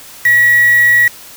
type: tone with quantisation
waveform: sine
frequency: 1922 Hz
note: B6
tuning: 48 cents flat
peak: -6 dBFS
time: 0.25-1.08 s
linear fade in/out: 5 ms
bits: 3
effects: white hiss -35 dBFS RMS until 1.36 s